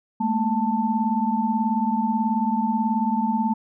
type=tone cluster; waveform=sine; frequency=212.8 / 231.2 / 885 Hz; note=G#3 / A#3 / A5; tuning=+42 / -14 / +10 cents; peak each=-24 dBFS; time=0.2-3.54 s; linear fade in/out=10 ms; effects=none